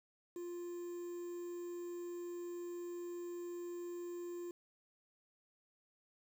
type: tone with quantisation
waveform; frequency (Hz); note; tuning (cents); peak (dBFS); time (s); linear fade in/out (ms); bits
triangle; 349.2; F4; 0; -40; 0.36-4.51; 2; 10
effects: none